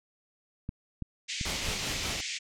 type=clicks; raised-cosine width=5 ms; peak=-22 dBFS; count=4; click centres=0.691 / 1.023 / 1.412 / 1.687 s
type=band-pass noise; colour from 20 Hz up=pink; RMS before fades=-36 dBFS; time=1.28-2.39 s; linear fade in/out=20 ms; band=2000 to 7500 Hz; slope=48 dB/octave
type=noise with tremolo; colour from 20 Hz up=pink; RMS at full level=-34 dBFS; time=1.45-2.21 s; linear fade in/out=5 ms; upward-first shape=sine; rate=5.1 Hz; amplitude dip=50%
effects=low-pass 12000 Hz 12 dB/octave